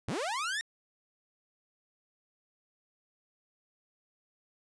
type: linear sweep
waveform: sawtooth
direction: up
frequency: 76.3 to 1864.7 Hz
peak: -28 dBFS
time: 0.08-0.61 s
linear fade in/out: 0 ms
effects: resampled to 22050 Hz